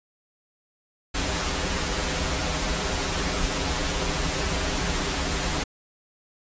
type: noise with comb filter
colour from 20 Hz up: pink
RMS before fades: -26 dBFS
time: 1.14-5.64 s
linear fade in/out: 10 ms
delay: 8.8 ms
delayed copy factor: -0.95
effects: resampled to 16000 Hz